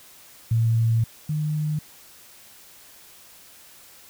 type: tone pair in turn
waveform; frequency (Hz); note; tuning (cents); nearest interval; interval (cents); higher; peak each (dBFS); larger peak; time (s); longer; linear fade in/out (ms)
sine; 114 / 152.17; A#2 / D#3; -38 / -38; perfect fourth; 500; second; -17 / -22; first; 0.51-1.04 / 1.29-1.79; first; 5
effects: white hiss -49 dBFS RMS until 4.09 s